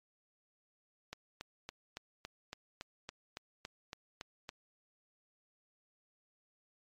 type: click train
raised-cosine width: 0.2 ms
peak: -25 dBFS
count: 13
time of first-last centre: 1.13-4.491 s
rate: 3.57 Hz
effects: MP3 64 kbps